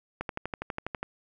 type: click train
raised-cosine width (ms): 0.5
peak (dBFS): -17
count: 11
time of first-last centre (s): 0.21-1.03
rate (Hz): 12.2
effects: none